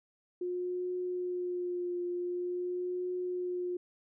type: tone with vibrato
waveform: sine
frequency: 357.4 Hz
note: F4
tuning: 40 cents sharp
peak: -32 dBFS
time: 0.41-3.77 s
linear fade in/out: 5 ms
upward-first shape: triangle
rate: 0.46 Hz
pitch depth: 24 cents each way
effects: none